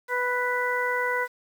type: harmonic tone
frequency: 494.2 Hz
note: B4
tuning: 1 cent sharp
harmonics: 1 / 2 / 3 / 4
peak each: -29 / -29 / -29 / -29 dBFS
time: 0.08-1.28 s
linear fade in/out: 50 ms
effects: 8-bit